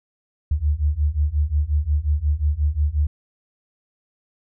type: beating tone pair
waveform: sine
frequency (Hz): 71.5 / 77.1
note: D2 / D#2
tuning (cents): -46 / -15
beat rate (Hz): 5.6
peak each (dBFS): -21 / -20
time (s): 0.51-3.07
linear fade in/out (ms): 5
effects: none